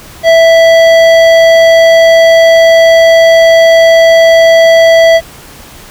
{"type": "tone with hard clipping", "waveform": "sine", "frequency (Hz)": 659.3, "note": "E5", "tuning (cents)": 0, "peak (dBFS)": -3, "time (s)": [0.23, 5.21], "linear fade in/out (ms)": 50, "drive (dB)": 13, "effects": ["pink hiss -32 dBFS RMS until 5.9 s"]}